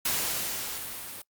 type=noise with level ramp; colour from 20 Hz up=white; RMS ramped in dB=-27 to -41 dBFS; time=0.05-1.22 s; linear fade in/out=5 ms; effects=noise-tail reverb RT60 0.1 s tail -25 dB re dry + Opus 48 kbps